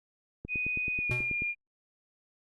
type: click train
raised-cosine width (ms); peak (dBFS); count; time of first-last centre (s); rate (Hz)
3; -26; 10; 0.45-1.421; 9.27
type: tone with pitch glide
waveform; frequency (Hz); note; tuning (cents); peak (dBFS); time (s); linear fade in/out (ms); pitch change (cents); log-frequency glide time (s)
sine; 2489 to 2411; D#7 to D7; 0 to +45; -29; 0.48-1.55; 50; -55; 0.97-1.13
type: tone with exponential decay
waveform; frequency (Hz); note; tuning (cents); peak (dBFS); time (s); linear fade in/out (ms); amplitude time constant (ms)
square; 123.47; B2; 0; -28; 1.11-1.38; 0; 58
effects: Opus 32 kbps